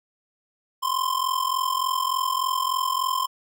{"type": "ring-modulated tone", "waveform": "square", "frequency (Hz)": 1046.5, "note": "C6", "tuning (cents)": 0, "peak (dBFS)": -20, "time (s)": [0.82, 3.27], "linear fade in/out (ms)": 20, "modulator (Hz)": 21.7, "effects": []}